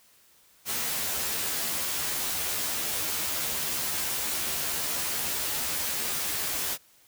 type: noise with comb filter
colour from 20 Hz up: white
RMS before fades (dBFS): -30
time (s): 0.65-6.78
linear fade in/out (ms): 50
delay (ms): 13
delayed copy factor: +0.9
effects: white hiss -60 dBFS RMS until 7.07 s